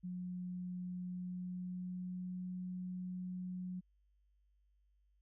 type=tone with pitch glide; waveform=sine; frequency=180.3 to 182.18 Hz; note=F#3 to F#3; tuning=-45 to -27 cents; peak=-40 dBFS; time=0.03-3.81 s; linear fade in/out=20 ms; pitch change=+18 cents; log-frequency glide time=1-2.5 s; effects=added 50 Hz sine -70 dBFS peak until 5.21 s